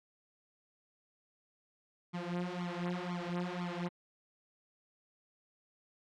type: tone with flanger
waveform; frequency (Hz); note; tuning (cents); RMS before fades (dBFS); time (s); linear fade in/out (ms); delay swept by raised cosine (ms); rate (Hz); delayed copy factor
sawtooth; 176.6; F3; +20; -38; 2.13-3.89; 20; 0.89 to 5.59; 2; +0.9
effects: low-pass 4000 Hz 12 dB/octave + AAC 48 kbps